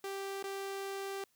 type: tone with dropouts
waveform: sawtooth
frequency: 392 Hz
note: G4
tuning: in tune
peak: -34 dBFS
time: 0.04-1.24 s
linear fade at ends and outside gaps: 2 ms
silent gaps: 0.427-0.44 s
effects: white hiss -73 dBFS RMS until 1.35 s